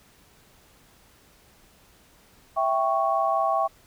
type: chord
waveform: sine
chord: C# diminished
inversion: first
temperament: equal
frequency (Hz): 659.3 / 784 / 1108.7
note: E5 / G5 / C#6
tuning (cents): 0 / 0 / 0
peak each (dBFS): -25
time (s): 2.56-3.68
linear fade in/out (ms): 20
effects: pink hiss -57 dBFS RMS until 3.86 s